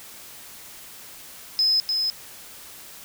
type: tone with echo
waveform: sine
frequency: 5100 Hz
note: D#8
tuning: 42 cents sharp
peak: -17 dBFS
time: 1.59-1.8 s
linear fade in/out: 0 ms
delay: 300 ms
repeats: 1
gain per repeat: -4 dB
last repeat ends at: 2.1 s
effects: white hiss -43 dBFS RMS until 3.04 s